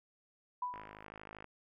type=tone with exponential decay; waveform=sine; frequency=990 Hz; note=B5; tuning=4 cents sharp; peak=-32 dBFS; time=0.62-1.04 s; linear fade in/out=5 ms; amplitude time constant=90 ms
type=click train; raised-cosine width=0.5 ms; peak=-33 dBFS; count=38; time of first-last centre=0.74-1.443 s; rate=52.6 Hz
effects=none